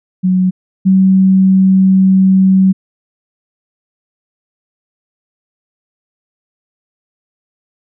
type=tone pair in turn; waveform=sine; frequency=184.7 / 189.89 Hz; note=F#3 / F#3; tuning=-3 / +45 cents; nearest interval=unison; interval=48 cents; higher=second; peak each=-8 / -5 dBFS; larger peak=second; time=0.23-0.51 / 0.85-2.73 s; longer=second; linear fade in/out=20 ms; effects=none